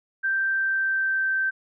sine tone with pitch glide, 1568 to 1555.4 Hz, G6 to G6, 0 to -14 cents, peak -21 dBFS, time 0.23-1.51 s, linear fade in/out 20 ms, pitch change -14 cents, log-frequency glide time 0.49-1.32 s, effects none

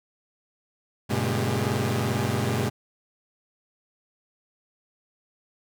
sawtooth tone cluster, 97.8 / 120.2 / 140.9 / 211.8 / 398.7 Hz, G2 / B2 / C#3 / G#3 / G4, -4 / -46 / +29 / +34 / +29 cents, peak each -26 / -23 / -28 / -27 / -29 dBFS, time 1.09-2.7 s, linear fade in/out 20 ms, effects none

